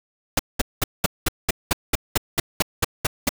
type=noise bursts; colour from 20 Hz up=pink; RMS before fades=-18 dBFS; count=14; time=0.37-3.292 s; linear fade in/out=5 ms; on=23 ms; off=200 ms; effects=none